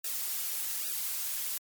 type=noise with flanger; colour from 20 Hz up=blue; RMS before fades=-34 dBFS; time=0.04-1.58 s; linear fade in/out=5 ms; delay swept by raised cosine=0.92 to 6.72 ms; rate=1.2 Hz; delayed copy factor=-1; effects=MP3 96 kbps